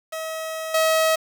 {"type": "tone with level steps", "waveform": "sawtooth", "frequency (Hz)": 640, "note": "D#5", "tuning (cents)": 49, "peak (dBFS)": [-24, -13], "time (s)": [0.12, 1.16], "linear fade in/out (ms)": 10, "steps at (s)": 0.74, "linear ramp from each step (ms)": 5, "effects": ["7-bit"]}